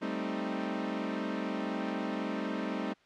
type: chord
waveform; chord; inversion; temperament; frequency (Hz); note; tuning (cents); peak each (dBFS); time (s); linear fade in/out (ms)
sawtooth; A half-diminished seventh; third; equal; 196 / 220 / 261.6 / 311.1; G3 / A3 / C4 / Eb4; 0 / 0 / 0 / 0; -34; 0.01-2.94; 20
effects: white hiss -64 dBFS RMS until 3.05 s + low-pass 3000 Hz 12 dB/octave